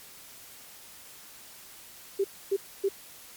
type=tone bursts; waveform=sine; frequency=393.3 Hz; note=G4; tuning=6 cents sharp; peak=-22 dBFS; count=3; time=2.19-2.889 s; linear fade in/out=10 ms; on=53 ms; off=270 ms; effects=white hiss -49 dBFS RMS until 3.36 s + MP3 96 kbps